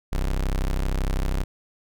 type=tone; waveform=35% pulse; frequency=32.7 Hz; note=C1; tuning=in tune; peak=-20 dBFS; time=0.12-1.44 s; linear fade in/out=10 ms; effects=none